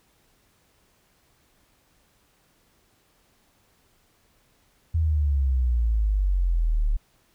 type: exponential sweep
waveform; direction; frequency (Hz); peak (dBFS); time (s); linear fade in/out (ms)
sine; down; 82.8 to 35.65; -19; 4.94-6.97; 10
effects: pink hiss -64 dBFS RMS until 7.34 s